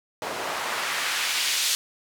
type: noise with band-pass filter sweep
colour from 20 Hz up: white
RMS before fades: -27 dBFS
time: 0.22-1.75 s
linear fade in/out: 0 ms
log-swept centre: 570 to 4600 Hz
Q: 0.91
effects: none